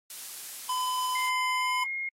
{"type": "noise", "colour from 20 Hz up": "blue", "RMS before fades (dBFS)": -38, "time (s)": [0.1, 1.29], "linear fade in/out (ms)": 2}
{"type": "tone", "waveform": "square", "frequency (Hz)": 1010, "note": "B5", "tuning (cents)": 39, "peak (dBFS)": -28, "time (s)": [0.69, 1.84], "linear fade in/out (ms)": 5}
{"type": "tone with pitch glide", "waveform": "sine", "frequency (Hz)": [2093, 2144], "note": ["C7", "C7"], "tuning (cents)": [0, 42], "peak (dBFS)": -30, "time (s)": [1.15, 2.09], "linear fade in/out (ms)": 5, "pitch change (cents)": 42, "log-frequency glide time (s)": [1.54, 1.79]}
{"effects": ["low-pass 12000 Hz 12 dB/octave", "AAC 48 kbps"]}